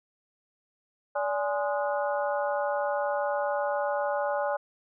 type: harmonic tone with a mistuned harmonic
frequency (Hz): 207.7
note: G#3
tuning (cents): 0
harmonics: 3 / 4 / 5 / 6 / 7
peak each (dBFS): -28 / -31 / -37 / -38 / -37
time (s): 1.15-4.57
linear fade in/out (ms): 10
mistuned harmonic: 3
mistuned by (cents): -130
effects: none